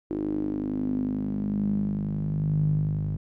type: tone with band-pass filter sweep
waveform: sawtooth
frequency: 51.1 Hz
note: G#1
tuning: 27 cents flat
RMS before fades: -27 dBFS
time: 0.1-3.17 s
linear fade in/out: 10 ms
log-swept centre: 330 to 130 Hz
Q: 8.3
effects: none